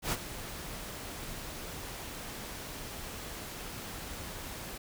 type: noise with ADSR envelope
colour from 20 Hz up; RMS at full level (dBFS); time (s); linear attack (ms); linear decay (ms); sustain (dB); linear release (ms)
pink; -30; 0.02-4.78; 99; 42; -12; 8
effects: none